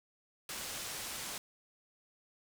white low-pass noise, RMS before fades -42 dBFS, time 0.49-1.38 s, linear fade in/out 2 ms, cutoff 9700 Hz, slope 12 dB/octave, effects none

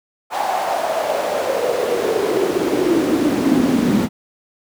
brown noise with high-pass filter sweep, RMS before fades -18 dBFS, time 0.3-4.09 s, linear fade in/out 50 ms, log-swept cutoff 820 to 220 Hz, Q 5.3, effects none

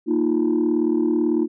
sine chord, Bb suspended fourth, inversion none, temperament equal, 233.1 / 311.1 / 349.2 Hz, Bb3 / Eb4 / F4, 0 / 0 / 0 cents, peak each -22 / -19 / -20 dBFS, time 0.06-1.48 s, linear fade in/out 50 ms, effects tanh soft clip ceiling -12 dBFS

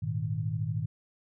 sine chord, Ab suspended second, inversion none, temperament equal with one note detuned, 103.83 / 117.08 / 155.56 Hz, Ab2 / Bb2 / Eb3, 0 / +8 / 0 cents, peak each -33 dBFS, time 0.02-0.86 s, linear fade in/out 10 ms, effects none

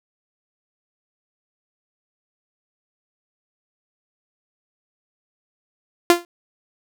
sawtooth tone with exponential decay, 346.5 Hz, F4, 14 cents flat, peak -3 dBFS, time 6.1-6.25 s, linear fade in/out 1 ms, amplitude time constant 31 ms, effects none

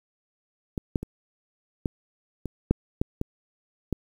clicks, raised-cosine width 3 ms, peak -16 / -10 / -20 / -12 / -18 / -6 / -10 / -14 / -13 dBFS, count 9, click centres 0.778 / 0.958 / 1.03 / 1.858 / 2.457 / 2.71 / 3.015 / 3.214 / 3.927 s, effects 8-bit

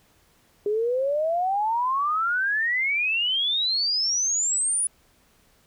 sine exponential sweep, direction up, 405.8 to 9970 Hz, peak -21 dBFS, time 0.66-4.87 s, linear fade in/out 2 ms, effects pink hiss -61 dBFS RMS until 5.66 s

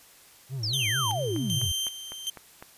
triangle tone with vibrato, 120 Hz, B2, 49 cents flat, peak -28 dBFS, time 0.49-1.69 s, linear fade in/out 50 ms, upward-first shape sine, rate 4.5 Hz, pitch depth 230 cents each way
sine exponential sweep, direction down, 5690 to 77.8 Hz, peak -28 dBFS, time 0.63-1.72 s, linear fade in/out 5 ms
sawtooth tone with tremolo, 3136 Hz, G7, in tune, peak -24 dBFS, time 0.73-2.3 s, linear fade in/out 5 ms, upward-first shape square, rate 1.3 Hz, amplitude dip 70%
click train, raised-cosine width 0.5 ms, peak -26 dBFS, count 7, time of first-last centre 1.11-2.625 s, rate 3.96 Hz
effects white hiss -54 dBFS RMS until 2.77 s + resampled to 32000 Hz

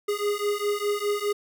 square beating tone pair, 409.5 / 414.4 Hz, G#4 / G#4, -24 / -4 cents, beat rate 4.9 Hz, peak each -28 dBFS, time 0.08-1.33 s, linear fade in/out 10 ms, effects none

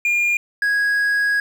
triangle tone pair in turn, 2413 / 1655.7 Hz, D7 / G#6, +46 / -6 cents, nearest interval perfect fifth, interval 652 cents, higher first, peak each -14 dBFS, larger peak neither, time 0.05-0.37 / 0.62-1.4 s, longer second, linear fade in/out 2 ms, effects 8-bit

